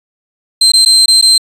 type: tone with dropouts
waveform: 35% pulse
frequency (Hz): 4127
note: C8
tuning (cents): -25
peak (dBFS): -3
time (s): 0.61-1.38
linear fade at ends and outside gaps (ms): 5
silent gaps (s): 0.719-0.735 / 0.85-0.859 / 1.059-1.08 / 1.214-1.224
effects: resampled to 32000 Hz